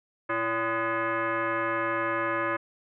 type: tone with frequency modulation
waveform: sine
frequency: 336.2 Hz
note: E4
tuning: 34 cents sharp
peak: -25 dBFS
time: 0.29-2.57 s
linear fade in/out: 10 ms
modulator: 453 Hz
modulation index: 3.6
effects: none